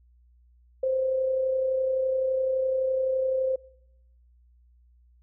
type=tone with amplitude modulation; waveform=sine; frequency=523.3 Hz; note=C5; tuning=in tune; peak=-21 dBFS; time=0.83-3.56 s; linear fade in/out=5 ms; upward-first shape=sine; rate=31.8 Hz; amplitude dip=35%; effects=noise-tail reverb RT60 0.9 s tail -24 dB re dry + added 60 Hz sine -56 dBFS peak until 5.22 s